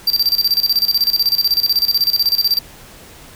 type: tone with tremolo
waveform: square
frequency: 4699 Hz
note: D8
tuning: in tune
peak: -11 dBFS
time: 0.07-2.59 s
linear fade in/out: 5 ms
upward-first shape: square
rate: 16 Hz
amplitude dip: 80%
effects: pink hiss -40 dBFS RMS until 3.35 s